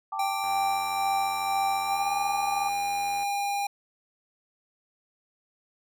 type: chord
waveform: sine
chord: G suspended second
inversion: none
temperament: equal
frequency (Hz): 784 / 880 / 1174.7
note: G5 / A5 / D6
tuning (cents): 0 / 0 / 0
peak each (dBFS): -34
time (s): 0.12-2.69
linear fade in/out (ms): 5
type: tone with pitch glide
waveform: square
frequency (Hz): 786 to 806.2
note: G5 to G5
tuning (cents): +4 to +48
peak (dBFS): -27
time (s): 0.19-3.67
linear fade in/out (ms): 5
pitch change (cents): +44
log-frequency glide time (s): 1.82-2.13
type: click train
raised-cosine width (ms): 0.5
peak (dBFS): -31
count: 241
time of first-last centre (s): 0.44-3.231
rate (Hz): 86
effects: none